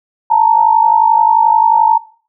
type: tone pair together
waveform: sine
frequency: 876 / 927.4 Hz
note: A5 / A#5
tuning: -8 / -9 cents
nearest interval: minor second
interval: 99 cents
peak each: -10 dBFS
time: 0.3-1.98 s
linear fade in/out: 10 ms
effects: noise-tail reverb RT60 0.5 s tail -21 dB re dry